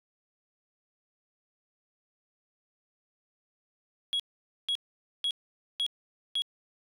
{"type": "tone bursts", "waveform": "sine", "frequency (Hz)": 3322, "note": "G#7", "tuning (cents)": 0, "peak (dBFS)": -24, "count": 5, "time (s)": [4.13, 6.42], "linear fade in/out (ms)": 0, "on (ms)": 66, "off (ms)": 490, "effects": ["tanh soft clip ceiling -25 dBFS"]}